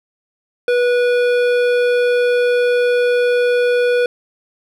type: tone with hard clipping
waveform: sine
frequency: 488.4 Hz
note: B4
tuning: 19 cents flat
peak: -14 dBFS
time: 0.68-4.06 s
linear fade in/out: 2 ms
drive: 13 dB
effects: none